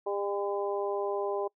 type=harmonic tone with a mistuned harmonic; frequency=201.1 Hz; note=G3; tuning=44 cents sharp; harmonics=2 / 3 / 4 / 5; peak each=-31 / -35 / -37 / -39 dBFS; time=0.06-1.48 s; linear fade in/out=10 ms; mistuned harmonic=5; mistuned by=+16 cents; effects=noise-tail reverb RT60 0.1 s tail -25 dB re dry